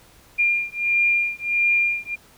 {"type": "beating tone pair", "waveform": "sine", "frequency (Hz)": [2401, 2402.5], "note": ["D7", "D7"], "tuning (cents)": [38, 39], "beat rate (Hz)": 1.5, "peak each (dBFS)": [-21, -21], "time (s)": [0.38, 2.16], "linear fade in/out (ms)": 20, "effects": ["pink hiss -52 dBFS RMS until 2.37 s"]}